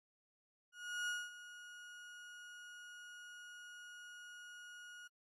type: tone with ADSR envelope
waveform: 35% pulse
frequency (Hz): 1444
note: F#6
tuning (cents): -43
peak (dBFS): -35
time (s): 0.72-5.08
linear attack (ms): 360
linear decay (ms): 220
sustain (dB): -15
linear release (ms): 12
effects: low-pass 9000 Hz 12 dB/octave + AAC 64 kbps